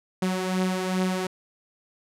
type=beating tone pair; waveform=sawtooth; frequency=185 / 187.5 Hz; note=F#3 / F#3; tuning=0 / +23 cents; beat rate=2.5 Hz; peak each=-21 / -26 dBFS; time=0.22-1.27 s; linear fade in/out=5 ms; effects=low-pass 11000 Hz 12 dB/octave